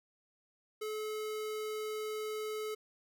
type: tone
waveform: square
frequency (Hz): 430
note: A4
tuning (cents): -40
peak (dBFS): -37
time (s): 0.81-2.75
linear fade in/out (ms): 10
effects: none